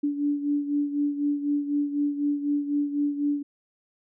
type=beating tone pair; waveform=sine; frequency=288.7 / 292.7 Hz; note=D4 / D4; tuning=-30 / -6 cents; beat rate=4 Hz; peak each=-24 / -30 dBFS; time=0.03-3.43 s; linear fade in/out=10 ms; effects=none

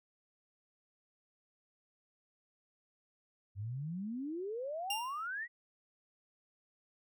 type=exponential sweep; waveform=sine; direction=up; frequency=94.4 to 1975.5 Hz; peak=-37 dBFS; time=3.55-5.48 s; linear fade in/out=50 ms
type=tone with exponential decay; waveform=sawtooth; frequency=2794 Hz; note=F7; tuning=in tune; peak=-29 dBFS; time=4.9-5.27 s; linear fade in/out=5 ms; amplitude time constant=79 ms
effects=none

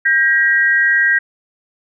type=tone pair together; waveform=sine; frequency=1600 / 1900.9 Hz; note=G6 / A#6; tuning=+35 / +33 cents; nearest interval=minor third; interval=298 cents; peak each=-13 dBFS; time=0.05-1.19 s; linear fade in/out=10 ms; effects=none

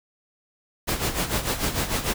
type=noise with tremolo; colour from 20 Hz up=pink; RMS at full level=-23 dBFS; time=0.87-2.14 s; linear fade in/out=20 ms; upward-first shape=sine; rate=6.7 Hz; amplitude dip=70%; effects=none

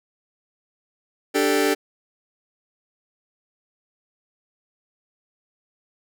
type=chord; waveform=sawtooth; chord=D suspended fourth; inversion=none; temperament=just; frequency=293.7 / 391.6 / 440.5 Hz; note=D4 / G4 / A4; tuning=0 / -2 / +2 cents; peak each=-18 dBFS; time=1.34-1.75 s; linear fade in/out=20 ms; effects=none

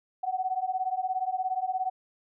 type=beating tone pair; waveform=sine; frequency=740 / 757 Hz; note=F#5 / F#5; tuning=0 / +39 cents; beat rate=17 Hz; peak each=-30 / -30 dBFS; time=0.23-1.9 s; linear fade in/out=10 ms; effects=none

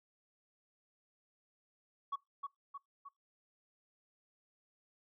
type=tone with echo; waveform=sine; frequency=1121 Hz; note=C#6; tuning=19 cents sharp; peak=-32 dBFS; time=2.12-2.16 s; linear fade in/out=10 ms; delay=310 ms; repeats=3; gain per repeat=-5 dB; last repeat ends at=3.09 s; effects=noise-tail reverb RT60 0.2 s tail -23 dB re dry + tanh soft clip ceiling -33 dBFS

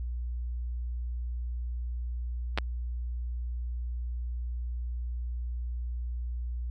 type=clicks; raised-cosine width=0.3 ms; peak=-12 dBFS; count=2; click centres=2.576 / 2.585 s; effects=added 60 Hz sine -31 dBFS peak until 6.7 s

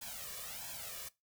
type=noise with flanger; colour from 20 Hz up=white; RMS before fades=-45 dBFS; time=0.01-1.09 s; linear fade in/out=10 ms; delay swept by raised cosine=1.2 to 1.75 ms; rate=1.5 Hz; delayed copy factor=+1; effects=noise-tail reverb RT60 0.2 s tail -19 dB re dry

